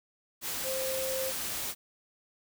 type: tone in noise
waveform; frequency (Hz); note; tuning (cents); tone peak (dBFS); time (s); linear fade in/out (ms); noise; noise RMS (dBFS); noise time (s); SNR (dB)
sine; 526; C5; +9; -32; 0.63-1.33; 50; white; -35; 0.41-1.75; 0
effects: none